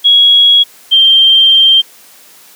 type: tone pair in turn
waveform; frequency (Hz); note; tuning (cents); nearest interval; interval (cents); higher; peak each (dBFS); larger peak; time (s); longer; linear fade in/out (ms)
sine; 3322 / 3159; G#7 / G7; 0 / +13; minor second; 87; first; -3; neither; 0.04-0.64 / 0.91-1.82; second; 20
effects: white hiss -40 dBFS RMS until 2.55 s + high-pass 200 Hz 12 dB/octave